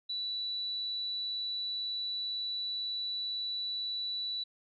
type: tone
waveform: sine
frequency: 3951 Hz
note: B7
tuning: in tune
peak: -33 dBFS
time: 0.09-4.44 s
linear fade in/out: 10 ms
effects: none